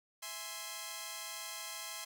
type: chord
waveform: 5% pulse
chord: E augmented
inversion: none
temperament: equal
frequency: 659.3 / 830.6 / 1046.5 Hz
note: E5 / G#5 / B#5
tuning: 0 / 0 / 0 cents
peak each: -37 / -36 / -32 dBFS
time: 0.22-2.05 s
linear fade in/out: 10 ms
effects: none